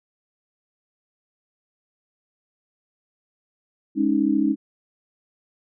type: chord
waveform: sine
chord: Ab suspended fourth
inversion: none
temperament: equal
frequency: 207.7 / 277.2 / 311.1 Hz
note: Ab3 / Db4 / Eb4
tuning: 0 / 0 / 0 cents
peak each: -24 / -21 / -21 dBFS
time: 3.95-4.56 s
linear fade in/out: 50 ms
effects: none